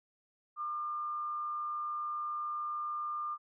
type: tone with frequency modulation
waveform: sine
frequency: 1200 Hz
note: D6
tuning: 37 cents sharp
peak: -34 dBFS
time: 0.56-3.38 s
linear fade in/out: 50 ms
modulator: 107 Hz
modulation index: 0.27
effects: none